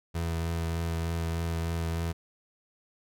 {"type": "tone with vibrato", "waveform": "30% pulse", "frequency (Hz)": 83.1, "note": "E2", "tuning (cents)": 15, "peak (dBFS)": -26, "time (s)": [0.14, 2.13], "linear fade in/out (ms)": 20, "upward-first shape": "triangle", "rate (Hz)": 3.3, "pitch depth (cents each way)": 17, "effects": []}